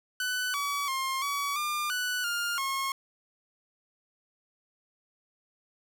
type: tone with pitch steps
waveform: sawtooth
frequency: 1497 / 1139 / 1064 / 1135 / 1200 / 1485 / 1408 / 1083 Hz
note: F#6 / C#6 / C6 / C#6 / D6 / F#6 / F6 / C#6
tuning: +20 / +47 / +29 / +41 / +37 / +6 / +14 / -41 cents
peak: -25 dBFS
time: 0.2-2.92 s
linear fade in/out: 2 ms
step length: 340 ms
effects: none